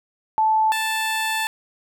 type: tone pair in turn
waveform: sine / 15% pulse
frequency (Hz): 874 / 879.6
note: A5 / A5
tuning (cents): -12 / -1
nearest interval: unison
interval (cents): 11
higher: second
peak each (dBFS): -15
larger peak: neither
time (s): 0.38-0.72 / 0.72-1.47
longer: second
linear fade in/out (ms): 0
effects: none